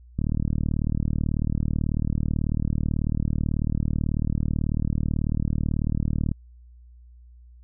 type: click train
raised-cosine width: 5 ms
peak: -12 dBFS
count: 235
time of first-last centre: 0.19-6.316 s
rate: 38.2 Hz
effects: added 60 Hz sine -46 dBFS peak until 7.63 s